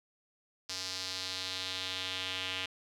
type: tone with band-pass filter sweep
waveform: square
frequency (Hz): 93.3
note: F#2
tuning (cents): +15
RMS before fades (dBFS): -38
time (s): 0.69-2.66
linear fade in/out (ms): 5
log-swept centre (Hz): 5000 to 3000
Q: 2.8
effects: none